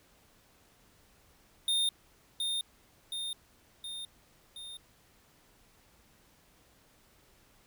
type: tone with echo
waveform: square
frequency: 3648 Hz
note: A#7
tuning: 38 cents flat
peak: -27 dBFS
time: 1.68-1.89 s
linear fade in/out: 2 ms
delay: 720 ms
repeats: 4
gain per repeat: -4 dB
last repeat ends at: 4.77 s
effects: pink hiss -64 dBFS RMS until 7.66 s